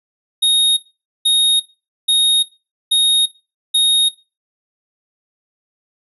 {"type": "tone bursts", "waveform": "square", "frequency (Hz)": 3729, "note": "A#7", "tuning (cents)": 0, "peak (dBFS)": -11, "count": 5, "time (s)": [0.42, 4.09], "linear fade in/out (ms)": 10, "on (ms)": 350, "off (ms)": 480, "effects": ["noise-tail reverb RT60 0.3 s tail -21 dB re dry", "resampled to 32000 Hz"]}